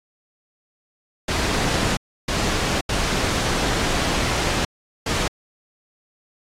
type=noise bursts at uneven times; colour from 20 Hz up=pink; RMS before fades=-22 dBFS; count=4; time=1.28-1.97 / 2.28-2.81 / 2.89-4.65 / 5.06-5.28 s; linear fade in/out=5 ms; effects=low-pass 7000 Hz 12 dB/octave + AAC 48 kbps